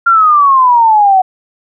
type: exponential sweep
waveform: sine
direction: down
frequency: 1396.9 to 740 Hz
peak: -4 dBFS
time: 0.06-1.22 s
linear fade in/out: 10 ms
effects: none